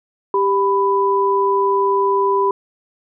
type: tone pair together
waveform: sine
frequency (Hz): 394.3 / 993.6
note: G4 / B5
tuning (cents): +10 / +10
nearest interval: octave + major third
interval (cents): 1600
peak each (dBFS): -16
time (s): 0.34-2.51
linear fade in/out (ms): 2
effects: none